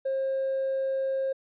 triangle tone with hard clipping, 535 Hz, C5, 38 cents sharp, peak -25 dBFS, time 0.05-1.33 s, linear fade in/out 10 ms, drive 2 dB, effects resampled to 8000 Hz

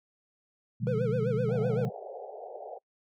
sine chord, B diminished seventh, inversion none, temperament equal, 123.47 / 146.83 / 174.61 / 207.7 Hz, B2 / D3 / F3 / Ab3, 0 / 0 / 0 / 0 cents, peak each -31 / -35 / -35 / -36 dBFS, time 0.8-1.9 s, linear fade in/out 20 ms
triangle tone with vibrato, 466.2 Hz, A#4, in tune, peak -26 dBFS, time 0.87-1.85 s, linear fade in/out 0 ms, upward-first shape sine, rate 7.8 Hz, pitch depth 160 cents each way
white band-pass noise, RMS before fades -42 dBFS, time 1.48-2.79 s, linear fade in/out 20 ms, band 400 to 790 Hz, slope 96 dB/octave
effects noise-tail reverb RT60 0.1 s tail -26 dB re dry

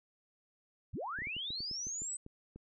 sine linear sweep, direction up, 33.69 to 8160 Hz, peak -37 dBFS, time 0.93-2.17 s, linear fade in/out 10 ms
clicks, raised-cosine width 3 ms, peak -36 dBFS, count 11, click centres 1.188 / 1.22 / 1.271 / 1.366 / 1.505 / 1.605 / 1.713 / 1.869 / 2.019 / 2.264 / 2.56 s
effects none

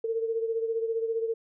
sine beating tone pair, 451.2 / 466.2 Hz, A4 / A#4, +44 / 0 cents, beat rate 15 Hz, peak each -27 / -34 dBFS, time 0.04-1.34 s, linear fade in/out 5 ms, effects none

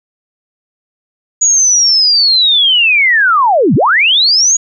sine linear two-way sweep, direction down then up, 6810 to 111.9 to 6810 Hz, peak -6 dBFS, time 1.41-4.57 s, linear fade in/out 10 ms, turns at 3.75 s, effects none

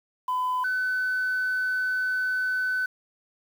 sine tone pair in turn, 1007 / 1508.8 Hz, B5 / F#6, +33 / +33 cents, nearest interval perfect fifth, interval 700 cents, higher second, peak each -22 dBFS, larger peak neither, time 0.28-0.64 / 0.64-2.86 s, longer second, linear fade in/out 5 ms, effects tanh soft clip ceiling -21 dBFS + 8-bit

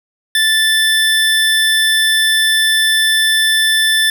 square tone pair together, 1760 / 3520 Hz, A6 / A7, 0 / 0 cents, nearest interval octave, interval 1200 cents, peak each -14 dBFS, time 0.35-4.1 s, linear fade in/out 2 ms, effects none

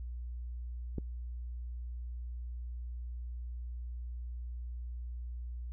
click, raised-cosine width 3 ms, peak -23 dBFS, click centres 0.983 s, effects noise-tail reverb RT60 0.1 s tail -23 dB re dry + added 60 Hz sine -38 dBFS peak until 5.72 s

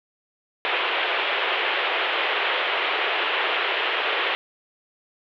white band-pass noise, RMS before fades -24 dBFS, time 0.65-4.35 s, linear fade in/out 0 ms, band 360 to 3300 Hz, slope 48 dB/octave, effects none

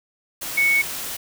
sine tone in noise, 2217 Hz, C#7, in tune, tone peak -15 dBFS, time 0.57-0.82 s, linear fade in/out 10 ms, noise white, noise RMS -30 dBFS, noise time 0.41-1.17 s, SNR +12 dB, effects none

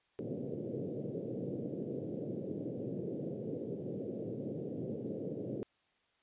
white band-pass noise, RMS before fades -40 dBFS, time 0.19-5.63 s, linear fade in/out 0 ms, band 110 to 510 Hz, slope 48 dB/octave, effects white hiss -74 dBFS RMS until 6.22 s + resampled to 8000 Hz

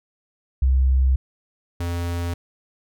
sine / square tone pair in turn, 65.4 / 86.2 Hz, C2 / F2, 0 / -22 cents, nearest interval perfect fourth, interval 478 cents, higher second, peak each -14 / -24 dBFS, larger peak first, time 0.62-1.16 / 1.8-2.34 s, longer neither, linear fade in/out 5 ms, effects none

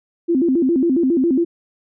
sine tone with vibrato, 298.3 Hz, D4, 27 cents sharp, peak -13 dBFS, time 0.28-1.45 s, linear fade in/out 20 ms, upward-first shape square, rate 7.3 Hz, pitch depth 230 cents each way, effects none

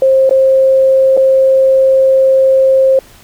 sine tone with dropouts, 531 Hz, C5, 25 cents sharp, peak -5 dBFS, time 0.02-2.99 s, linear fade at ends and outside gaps 2 ms, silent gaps 0.294-0.309 / 1.168-1.174 s, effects pink hiss -41 dBFS RMS until 3.23 s

